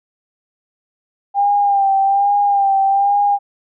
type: tone with vibrato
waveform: sine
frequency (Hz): 797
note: G5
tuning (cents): +28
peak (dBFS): -11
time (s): 1.34-3.39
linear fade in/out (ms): 50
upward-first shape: sine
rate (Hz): 1.2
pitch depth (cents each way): 39
effects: none